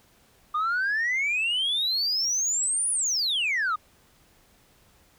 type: exponential two-way sweep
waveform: sine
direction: up then down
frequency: 1200 to 9956 to 1200 Hz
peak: -21 dBFS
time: 0.54-3.76 s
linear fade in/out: 10 ms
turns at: 2.91 s
effects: tanh soft clip ceiling -21 dBFS + pink hiss -60 dBFS RMS until 5.18 s